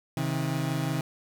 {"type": "tone pair together", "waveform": "30% pulse", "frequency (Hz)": [133.6, 159.12], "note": ["C3", "D#3"], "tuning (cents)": [36, 39], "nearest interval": "minor third", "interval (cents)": 303, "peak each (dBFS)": -27, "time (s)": [0.17, 1.01], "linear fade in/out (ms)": 2, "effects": []}